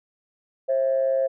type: tone pair together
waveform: sine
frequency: 533.9 / 659.3 Hz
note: C5 / E5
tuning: +35 / 0 cents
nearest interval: major third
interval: 365 cents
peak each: -19 / -26 dBFS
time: 0.68-1.28 s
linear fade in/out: 20 ms
effects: tanh soft clip ceiling -13 dBFS